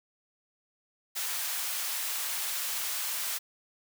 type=high-pass noise; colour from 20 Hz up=white; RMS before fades=-33 dBFS; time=1.15-3.39 s; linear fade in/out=20 ms; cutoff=860 Hz; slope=12 dB/octave; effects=none